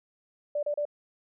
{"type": "tone bursts", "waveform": "sine", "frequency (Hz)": 587.3, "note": "D5", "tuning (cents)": 0, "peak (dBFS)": -26, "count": 3, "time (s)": [0.55, 0.853], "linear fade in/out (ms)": 5, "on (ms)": 79, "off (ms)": 33, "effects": []}